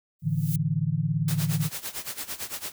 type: noise with exponential growth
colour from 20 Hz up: violet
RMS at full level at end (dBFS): -31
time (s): 0.19-0.56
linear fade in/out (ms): 5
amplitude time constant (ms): 79
type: chord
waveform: sine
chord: A suspended fourth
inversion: none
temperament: equal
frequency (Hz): 110 / 146.83 / 164.81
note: A2 / D3 / E3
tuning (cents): 0 / 0 / 0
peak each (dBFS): -31 / -26 / -27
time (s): 0.22-1.7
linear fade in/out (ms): 50
type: noise with tremolo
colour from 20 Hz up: white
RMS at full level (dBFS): -32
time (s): 1.28-2.72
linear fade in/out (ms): 2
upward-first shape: sine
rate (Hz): 8.9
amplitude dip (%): 85
effects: none